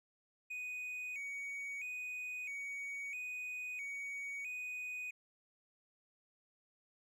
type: tone with vibrato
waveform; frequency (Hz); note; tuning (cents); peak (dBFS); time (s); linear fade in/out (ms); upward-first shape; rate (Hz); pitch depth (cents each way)
triangle; 2364; D7; +11; -39; 0.5-5.11; 10; square; 0.76; 89
effects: none